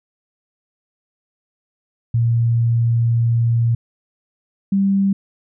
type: tone pair in turn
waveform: sine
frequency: 116.7 / 196.27 Hz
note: A#2 / G3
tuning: +2 / +2 cents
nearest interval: major sixth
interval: 900 cents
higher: second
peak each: -13 dBFS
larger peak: neither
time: 2.14-3.75 / 4.72-5.13 s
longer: first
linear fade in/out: 5 ms
effects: none